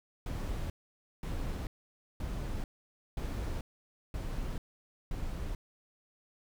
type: noise bursts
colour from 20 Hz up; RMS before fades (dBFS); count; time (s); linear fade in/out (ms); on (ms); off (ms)
brown; -36; 6; 0.26-5.55; 2; 440; 530
effects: none